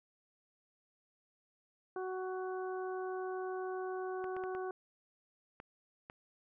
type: harmonic tone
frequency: 372.7 Hz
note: F#4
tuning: 13 cents sharp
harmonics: 1 / 2 / 3 / 4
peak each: -38 / -44 / -48 / -50 dBFS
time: 1.96-4.71 s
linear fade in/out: 2 ms
type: clicks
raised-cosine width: 0.5 ms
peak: -32 dBFS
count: 6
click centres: 4.242 / 4.366 / 4.438 / 4.55 / 5.601 / 6.099 s
effects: none